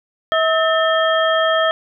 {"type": "harmonic tone with a mistuned harmonic", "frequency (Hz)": 645, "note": "E5", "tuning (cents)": -38, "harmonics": [1, 2, 3, 5], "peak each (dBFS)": [-16, -19, -21, -23], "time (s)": [0.32, 1.71], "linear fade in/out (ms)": 0, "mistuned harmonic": 3, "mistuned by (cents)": -130, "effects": []}